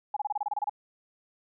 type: tone bursts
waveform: sine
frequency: 830.6 Hz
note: G#5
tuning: in tune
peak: -26 dBFS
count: 11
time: 0.14-0.696 s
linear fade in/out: 5 ms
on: 26 ms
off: 27 ms
effects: none